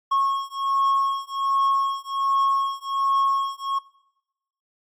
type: beating tone pair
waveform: triangle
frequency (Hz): 1093 / 1094.3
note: C#6 / C#6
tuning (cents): -25 / -23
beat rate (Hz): 1.3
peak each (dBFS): -22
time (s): 0.11-3.79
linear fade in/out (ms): 10
effects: noise-tail reverb RT60 0.9 s tail -21 dB re dry + AAC 64 kbps